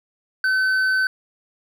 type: tone with hard clipping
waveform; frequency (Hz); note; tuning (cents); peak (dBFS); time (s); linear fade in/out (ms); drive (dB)
triangle; 1524; G6; -49; -18; 0.44-1.07; 2; 8
effects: none